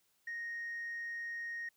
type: tone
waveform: sine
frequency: 1864.7 Hz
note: A#6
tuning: in tune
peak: -37 dBFS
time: 0.27-1.69 s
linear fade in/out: 5 ms
effects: tanh soft clip ceiling -36 dBFS + white hiss -75 dBFS RMS until 1.76 s